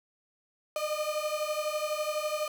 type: beating tone pair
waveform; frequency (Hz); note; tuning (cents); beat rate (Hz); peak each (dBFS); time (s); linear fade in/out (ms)
35% pulse; 602 / 614; D5 / D#5; +43 / -23; 12; -31; 0.76-2.48; 2
effects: none